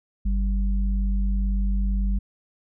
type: tone pair together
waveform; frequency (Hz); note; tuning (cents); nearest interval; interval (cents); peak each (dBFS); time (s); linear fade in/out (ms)
sine; 48.98 / 195.9; G1 / G3; -1 / -1; 2 octaves; 2400; -20 / -30; 0.25-2.19; 10
effects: none